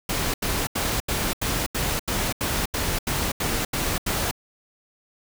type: noise bursts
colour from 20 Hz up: pink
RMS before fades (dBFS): -25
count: 13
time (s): 0.09-4.312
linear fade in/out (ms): 5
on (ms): 250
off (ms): 81
effects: none